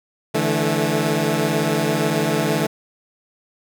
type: chord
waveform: 15% pulse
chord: D suspended second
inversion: none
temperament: equal with one note detuned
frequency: 146.83 / 164.81 / 217 Hz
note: D3 / E3 / A3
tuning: 0 / 0 / -24 cents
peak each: -16 dBFS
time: 0.34-2.67 s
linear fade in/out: 10 ms
effects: none